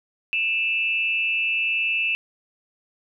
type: tone with amplitude modulation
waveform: sine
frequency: 2650 Hz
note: E7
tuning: 9 cents sharp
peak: -17 dBFS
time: 0.33-2.15 s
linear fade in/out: 0 ms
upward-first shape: sine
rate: 221 Hz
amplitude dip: 70%
effects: none